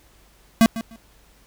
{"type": "tone with echo", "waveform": "square", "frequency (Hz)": 226.2, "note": "A3", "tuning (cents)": 48, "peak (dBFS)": -11, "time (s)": [0.61, 0.66], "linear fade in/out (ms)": 0, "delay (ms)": 150, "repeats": 2, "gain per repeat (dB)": -15, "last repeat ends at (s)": 0.96, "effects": ["added 50 Hz sine -56 dBFS peak until 1.46 s", "pink hiss -56 dBFS RMS until 1.46 s"]}